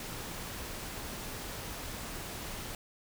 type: noise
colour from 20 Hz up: pink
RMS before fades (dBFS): -41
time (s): 0-2.75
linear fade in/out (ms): 2
effects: none